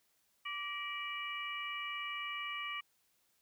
harmonic tone with a mistuned harmonic, 583 Hz, D5, 13 cents flat, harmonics 2 / 3 / 4 / 5, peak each -43 / -47 / -42 / -44 dBFS, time 0.45-2.81 s, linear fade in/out 10 ms, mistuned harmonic 3, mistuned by +140 cents, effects white hiss -75 dBFS RMS until 3.41 s

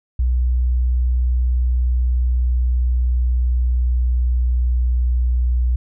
sine tone with pitch glide, 61.74 to 61.17 Hz, B1 to B1, 0 to -16 cents, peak -14 dBFS, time 0.19-5.76 s, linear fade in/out 5 ms, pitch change -16 cents, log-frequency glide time 1.34-4.93 s, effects none

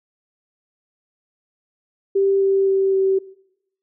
sine tone with pitch steps, 392 / 389.5 / 387.1 / 384.6 Hz, G4 / G4 / G4 / G4, 0 / -11 / -22 / -33 cents, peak -14 dBFS, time 2.15-3.19 s, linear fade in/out 10 ms, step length 260 ms, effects noise-tail reverb RT60 0.8 s tail -20 dB re dry

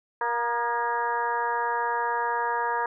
harmonic tone with a mistuned harmonic, 236.2 Hz, A#3, 23 cents sharp, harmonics 2 / 3 / 4 / 5 / 6 / 7 / 8, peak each -33 / -36 / -26 / -34 / -40 / -32 / -41 dBFS, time 0.21-2.86 s, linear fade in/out 2 ms, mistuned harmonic 5, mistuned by +51 cents, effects none

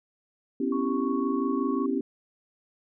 sine chord, C# half-diminished seventh, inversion third, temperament equal with one note detuned, 251.7 / 277.2 / 329.6 / 392 Hz, B3 / C#4 / E4 / G4, +33 / 0 / 0 / 0 cents, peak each -29 / -28 / -33 / -31 dBFS, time 0.6-2.01 s, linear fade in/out 5 ms
sine tone, 1108.7 Hz, C#6, in tune, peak -34 dBFS, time 0.72-1.86 s, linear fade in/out 5 ms
effects none

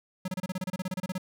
square tone bursts, 185 Hz, F#3, in tune, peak -30 dBFS, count 16, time 0.25-1.181 s, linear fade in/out 5 ms, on 31 ms, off 29 ms, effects none

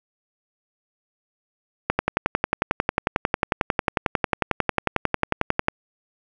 click train, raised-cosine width 0.5 ms, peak -3 dBFS, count 43, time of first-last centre 1.9-5.684 s, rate 11.1 Hz, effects none

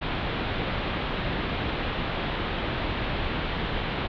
pink low-pass noise, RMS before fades -29 dBFS, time 0.01-4.08 s, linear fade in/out 20 ms, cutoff 3800 Hz, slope 48 dB/octave, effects none

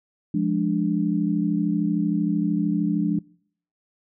sine chord, D diminished, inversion first, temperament equal, 174.61 / 207.7 / 293.7 Hz, F3 / Ab3 / D4, 0 / 0 / 0 cents, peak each -24 dBFS, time 0.34-3.19 s, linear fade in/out 5 ms, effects noise-tail reverb RT60 0.6 s tail -24 dB re dry

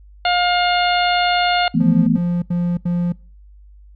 harmonic tone, 710 Hz, F5, 28 cents sharp, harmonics 1 / 2 / 3 / 4 / 5 / 6, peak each -16 / -22 / -24 / -24 / -26 / -26 dBFS, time 0.25-1.68 s, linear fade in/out 2 ms
sine chord, E suspended fourth, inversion none, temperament equal, 164.81 / 220 / 246.9 Hz, E3 / A3 / B3, 0 / 0 / 0 cents, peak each -17 dBFS, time 1.74-2.18 s, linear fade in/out 10 ms
triangle tone bursts, 174.61 Hz, F3, in tune, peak -14 dBFS, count 4, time 1.8-3.123 s, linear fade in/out 5 ms, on 270 ms, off 81 ms
effects noise-tail reverb RT60 0.4 s tail -25 dB re dry + added 50 Hz sine -41 dBFS peak until 3.95 s

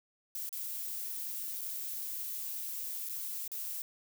violet noise with dropouts, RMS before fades -39 dBFS, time 0.35-3.82 s, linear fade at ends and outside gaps 1 ms, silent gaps 0.492-0.528 / 1.611-1.614 / 3.089-3.095 / 3.478-3.517 s, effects none

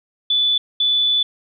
sine tone pair in turn, 3476 / 3476 Hz, A7 / A7, -22 / -22 cents, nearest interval unison, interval 0 cents, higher neither, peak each -14 / -14 dBFS, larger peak neither, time 0.3-0.58 / 0.8-1.23 s, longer second, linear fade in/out 5 ms, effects none

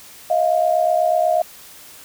sine tone pair together, 634.8 / 703 Hz, D#5 / F5, +35 / +11 cents, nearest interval major second, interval 176 cents, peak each -17 dBFS, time 0.3-1.42 s, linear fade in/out 5 ms, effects white hiss -42 dBFS RMS until 2.04 s

